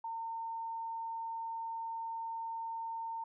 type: tone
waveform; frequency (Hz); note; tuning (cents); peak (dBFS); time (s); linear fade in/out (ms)
sine; 910; A#5; -42; -37; 0.04-3.24; 5
effects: none